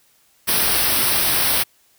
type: band-stop noise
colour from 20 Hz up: white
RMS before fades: -18 dBFS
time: 0.47-1.64 s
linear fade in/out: 20 ms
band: 5800 to 8400 Hz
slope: 96 dB/octave
effects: white hiss -58 dBFS RMS until 1.98 s